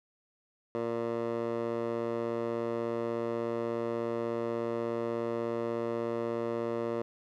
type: tone with band-pass filter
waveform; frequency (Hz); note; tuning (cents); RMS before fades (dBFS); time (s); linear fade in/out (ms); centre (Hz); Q
15% pulse; 116.54; A#2; 0; -33; 0.75-7.02; 0; 580; 1.6
effects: none